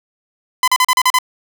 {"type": "tone bursts", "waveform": "sawtooth", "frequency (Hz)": 1014, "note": "B5", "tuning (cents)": 45, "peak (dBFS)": -6, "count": 7, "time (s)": [0.63, 1.187], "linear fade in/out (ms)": 2, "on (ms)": 47, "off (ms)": 38, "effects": []}